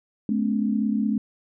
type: tone cluster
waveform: sine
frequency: 213.7 / 249.9 / 279.7 Hz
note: G#3 / B3 / C#4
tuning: +50 / +21 / +16 cents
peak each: -22 / -28 / -28 dBFS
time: 0.29-1.18 s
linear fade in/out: 2 ms
effects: none